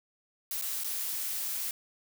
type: noise with dropouts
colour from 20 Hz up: blue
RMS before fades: -34 dBFS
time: 0.51-1.71 s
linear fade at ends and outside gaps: 1 ms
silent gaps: 0.614-0.622 / 0.836-0.844 s
effects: none